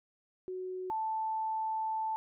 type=tone pair in turn; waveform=sine; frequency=370 / 880 Hz; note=F#4 / A5; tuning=0 / 0 cents; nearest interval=octave + minor third; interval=1500 cents; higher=second; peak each=-36 / -31 dBFS; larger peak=second; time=0.48-0.9 / 0.9-2.16 s; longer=second; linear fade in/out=0 ms; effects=none